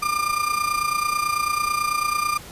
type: tone with amplitude modulation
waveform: 35% pulse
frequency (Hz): 1200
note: D6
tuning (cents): +37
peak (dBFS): -16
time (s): 0.02-2.38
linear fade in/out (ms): 10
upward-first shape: sine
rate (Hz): 29.1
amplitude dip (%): 70
effects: pink hiss -41 dBFS RMS until 2.51 s + resampled to 32000 Hz